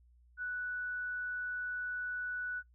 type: tone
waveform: sine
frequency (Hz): 1480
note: F#6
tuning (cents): 0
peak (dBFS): -35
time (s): 0.37-2.63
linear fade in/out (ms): 50
effects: noise-tail reverb RT60 0.1 s tail -19 dB re dry + added 60 Hz sine -61 dBFS peak until 2.74 s